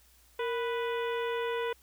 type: harmonic tone with a mistuned harmonic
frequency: 493.9 Hz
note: B4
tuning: in tune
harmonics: 1 / 2 / 3 / 4 / 5 / 6 / 7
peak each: -31 / -37 / -41 / -43 / -45 / -47 / -48 dBFS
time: 0.39-1.73 s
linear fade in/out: 5 ms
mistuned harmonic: 1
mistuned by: -100 cents
effects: added 60 Hz sine -63 dBFS peak until 1.82 s + white hiss -63 dBFS RMS until 1.82 s